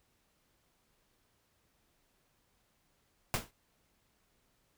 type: noise with exponential decay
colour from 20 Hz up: pink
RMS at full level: -29 dBFS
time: 3.34-3.51 s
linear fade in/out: 0 ms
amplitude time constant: 36 ms
effects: pink hiss -74 dBFS RMS until 4.77 s